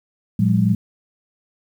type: tone cluster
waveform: sine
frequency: 113.9 / 178.2 / 203 Hz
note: A#2 / F3 / G#3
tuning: -40 / +35 / -39 cents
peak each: -18 dBFS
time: 0.39-0.75 s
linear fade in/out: 5 ms
effects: 8-bit